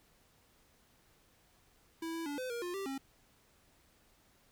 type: tone with pitch steps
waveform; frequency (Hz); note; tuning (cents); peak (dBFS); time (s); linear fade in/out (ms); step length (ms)
square; 328.1 / 330.3 / 288.1 / 510 / 472.4 / 353.9 / 391.6 / 270.5; E4 / E4 / D4 / C5 / A#4 / F4 / G4 / C#4; -8 / +4 / -33 / -44 / +23 / +23 / -2 / -42; -38; 2.02-2.98; 5; 120
effects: pink hiss -68 dBFS RMS until 4.51 s